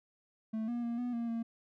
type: tone with pitch steps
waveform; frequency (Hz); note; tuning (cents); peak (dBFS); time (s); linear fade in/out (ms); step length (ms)
triangle; 220.3 / 238.9 / 234.8 / 244.9 / 233.7 / 229.9; A3 / A#3 / A#3 / B3 / A#3 / A#3; +2 / +43 / +13 / -14 / +5 / -24; -31; 0.53-1.43; 10; 150
effects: none